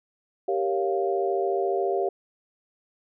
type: chord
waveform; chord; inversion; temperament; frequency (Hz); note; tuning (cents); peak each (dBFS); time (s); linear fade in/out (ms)
sine; G half-diminished seventh; none; equal; 392 / 466.2 / 554.4 / 698.5; G4 / Bb4 / Db5 / F5; 0 / 0 / 0 / 0; -25 / -31 / -31 / -28; 0.48-2.09; 5
effects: none